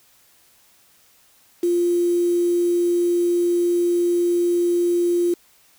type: tone with quantisation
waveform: sine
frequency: 348.3 Hz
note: F4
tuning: 5 cents flat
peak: -16 dBFS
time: 1.63-5.34 s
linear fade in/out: 5 ms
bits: 6
effects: white hiss -56 dBFS RMS until 5.78 s